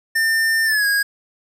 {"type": "tone with pitch glide", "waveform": "square", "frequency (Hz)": [1800, 1641.1], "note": ["A6", "G#6"], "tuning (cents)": [39, -21], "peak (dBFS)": -16, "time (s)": [0.15, 1.03], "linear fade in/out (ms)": 10, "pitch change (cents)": -160, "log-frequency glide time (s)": [0.65, 0.86], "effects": ["8-bit"]}